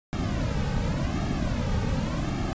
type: noise with flanger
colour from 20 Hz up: brown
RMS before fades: -27 dBFS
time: 0.13-2.53 s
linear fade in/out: 0 ms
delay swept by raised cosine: 2 to 2.96 ms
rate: 0.89 Hz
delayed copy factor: -0.8
effects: resampled to 16000 Hz